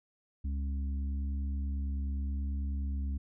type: harmonic tone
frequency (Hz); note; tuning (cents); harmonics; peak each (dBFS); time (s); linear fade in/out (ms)
69.3; C#2; 0; 1 / 3 / 4; -31 / -44 / -49; 0.44-3.18; 10
effects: none